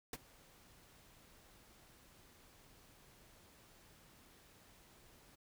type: noise with ADSR envelope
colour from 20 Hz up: pink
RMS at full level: -42 dBFS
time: 0.13-5.36 s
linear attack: 3 ms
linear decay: 34 ms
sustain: -22 dB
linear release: 15 ms
effects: none